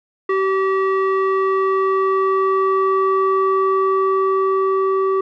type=tone with low-pass filter sweep; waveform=square; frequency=384.4 Hz; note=G4; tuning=34 cents flat; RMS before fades=-17 dBFS; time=0.29-5.21 s; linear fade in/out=5 ms; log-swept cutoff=1600 to 970 Hz; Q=2.9; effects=none